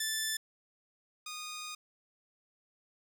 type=tone pair in turn; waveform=10% pulse; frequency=1757 / 1233.4 Hz; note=A6 / D#6; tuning=-3 / -16 cents; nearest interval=tritone; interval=613 cents; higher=first; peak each=-23 / -32 dBFS; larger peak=first; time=0-0.37 / 1.26-1.75 s; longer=second; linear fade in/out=5 ms; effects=none